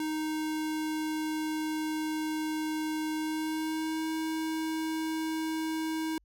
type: tone with pitch glide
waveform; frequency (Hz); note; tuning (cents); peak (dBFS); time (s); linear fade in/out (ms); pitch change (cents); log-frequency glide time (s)
square; 311.1 to 318.2; D#4 to D#4; 0 to +39; -31; 0-6.18; 2; +39; 3.15-4.1
effects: added 50 Hz sine -64 dBFS peak until 6.24 s